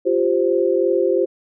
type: chord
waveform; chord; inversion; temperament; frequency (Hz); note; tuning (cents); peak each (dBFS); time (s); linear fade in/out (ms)
sine; F suspended second; none; equal; 349.2 / 392 / 523.3; F4 / G4 / C5; 0 / 0 / 0; -19; 0.05-1.26; 20
effects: none